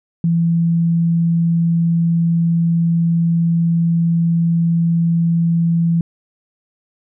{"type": "tone", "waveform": "sine", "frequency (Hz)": 167.7, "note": "E3", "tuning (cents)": 30, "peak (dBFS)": -12, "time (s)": [0.24, 6.01], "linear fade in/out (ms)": 2, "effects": []}